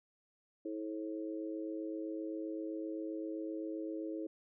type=harmonic tone; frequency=107.7 Hz; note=A2; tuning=37 cents flat; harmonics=3 / 4 / 5; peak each=-39 / -45 / -46 dBFS; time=0.65-4.27 s; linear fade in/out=5 ms; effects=none